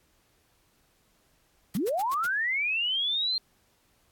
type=noise bursts; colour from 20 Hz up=white; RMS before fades=-40 dBFS; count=5; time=1.74-2.269 s; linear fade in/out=5 ms; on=33 ms; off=91 ms
type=linear sweep; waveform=sine; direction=up; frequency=159.4 to 4205 Hz; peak=-25 dBFS; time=1.75-3.38 s; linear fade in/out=2 ms
effects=pink hiss -67 dBFS RMS until 4.11 s + AAC 64 kbps